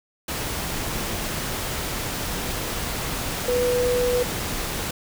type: tone in noise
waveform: sine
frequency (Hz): 492.5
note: B4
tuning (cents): -5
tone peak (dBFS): -19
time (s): 3.48-4.23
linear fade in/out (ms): 5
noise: pink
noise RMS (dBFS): -28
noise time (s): 0.28-4.91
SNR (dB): +6
effects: none